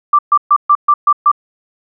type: tone bursts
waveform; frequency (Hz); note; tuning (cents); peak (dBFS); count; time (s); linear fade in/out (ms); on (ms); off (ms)
sine; 1174.7; D6; 0; -5; 7; 0.13-1.316; 5; 58; 130
effects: none